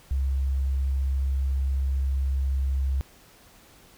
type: tone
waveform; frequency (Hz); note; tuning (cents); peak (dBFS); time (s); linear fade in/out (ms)
sine; 67.3; C2; +49; -22; 0.11-3.01; 0
effects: pink hiss -54 dBFS RMS until 3.97 s

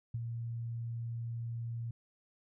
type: tone with ADSR envelope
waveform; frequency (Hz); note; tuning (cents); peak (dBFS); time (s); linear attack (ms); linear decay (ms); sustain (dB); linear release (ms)
sine; 116.54; A#2; 0; -32; 0.14-1.91; 6; 36; -4; 4
effects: none

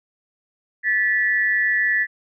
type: tone pair together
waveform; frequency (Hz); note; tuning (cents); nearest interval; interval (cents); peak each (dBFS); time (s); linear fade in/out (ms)
sine; 1747.2 / 1951; A6 / B6; -13 / -22; major second; 191; -19 / -20; 0.83-2.07; 50
effects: none

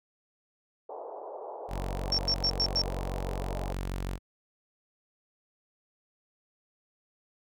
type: band-pass noise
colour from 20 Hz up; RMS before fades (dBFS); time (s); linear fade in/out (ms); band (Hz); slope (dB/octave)
pink; -41; 0.89-3.73; 5; 410 to 940; 48
type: tone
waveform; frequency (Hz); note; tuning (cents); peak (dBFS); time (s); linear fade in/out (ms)
sawtooth; 46.25; F#1; 0; -28; 1.68-4.19; 50
type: tone bursts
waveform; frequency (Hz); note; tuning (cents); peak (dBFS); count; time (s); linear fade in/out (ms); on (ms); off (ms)
sine; 5470; F8; -37; -24; 5; 2.12-2.818; 2; 62; 97
effects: none

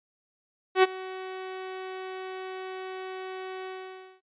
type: tone with ADSR envelope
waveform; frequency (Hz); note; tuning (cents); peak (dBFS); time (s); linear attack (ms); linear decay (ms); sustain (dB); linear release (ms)
sawtooth; 375.4; F#4; +25; -10; 0.75-4.21; 82; 26; -21; 550
effects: noise-tail reverb RT60 0.1 s tail -23 dB re dry + resampled to 8000 Hz

